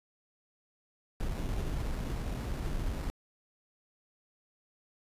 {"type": "noise with sample-and-hold", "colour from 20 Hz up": "brown", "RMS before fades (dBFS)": -34, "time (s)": [1.2, 3.1], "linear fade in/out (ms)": 0, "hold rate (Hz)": 3150, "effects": ["resampled to 32000 Hz"]}